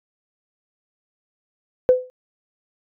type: tone with exponential decay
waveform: sine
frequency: 506 Hz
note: B4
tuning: 42 cents sharp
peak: -6 dBFS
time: 1.89-2.1 s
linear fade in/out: 0 ms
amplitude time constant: 45 ms
effects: tanh soft clip ceiling -2 dBFS